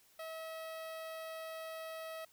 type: tone with notch filter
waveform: sawtooth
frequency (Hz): 644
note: E5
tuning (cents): -41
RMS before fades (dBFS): -45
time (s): 0.19-2.25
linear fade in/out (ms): 5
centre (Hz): 6900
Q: 1.4
effects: white hiss -67 dBFS RMS until 2.32 s